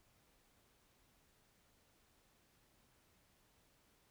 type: silence
effects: pink hiss -73 dBFS RMS until 4.1 s